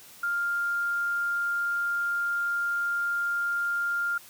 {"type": "tone", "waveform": "sine", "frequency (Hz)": 1400, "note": "F6", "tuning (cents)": 4, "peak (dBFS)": -25, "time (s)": [0.23, 4.18], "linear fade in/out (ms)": 5, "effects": ["white hiss -50 dBFS RMS until 4.29 s", "high-pass 60 Hz 12 dB/octave"]}